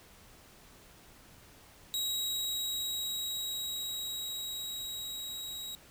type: tone with level ramp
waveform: sawtooth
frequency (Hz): 3831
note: A#7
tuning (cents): +47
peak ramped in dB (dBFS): -28 to -36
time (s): 1.94-5.75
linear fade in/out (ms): 0
effects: pink hiss -57 dBFS RMS until 5.9 s